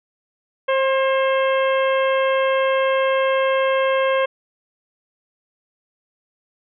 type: harmonic tone with a mistuned harmonic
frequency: 532 Hz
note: C5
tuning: 29 cents sharp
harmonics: 1 / 2 / 3 / 4 / 5 / 6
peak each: -17 / -23 / -27 / -29 / -31 / -33 dBFS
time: 0.68-4.26 s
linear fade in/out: 10 ms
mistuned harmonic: 3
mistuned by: +18 cents
effects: none